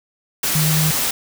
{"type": "tone in noise", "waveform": "sine", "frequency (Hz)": 155.56, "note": "D#3", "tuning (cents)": 0, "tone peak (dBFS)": -16, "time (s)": [0.55, 0.91], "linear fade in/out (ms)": 5, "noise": "white", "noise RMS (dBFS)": -20, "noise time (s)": [0.43, 1.11], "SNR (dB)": 1, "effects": []}